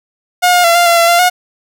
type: tone with pitch steps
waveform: sawtooth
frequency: 718 / 712 / 679 / 697 / 683 / 677 / 691 / 722 Hz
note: F5 / F5 / F5 / F5 / F5 / E5 / F5 / F#5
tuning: +48 / +33 / -49 / -4 / -39 / +46 / -19 / -43 cents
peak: -3 dBFS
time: 0.42-1.3 s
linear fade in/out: 20 ms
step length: 110 ms
effects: none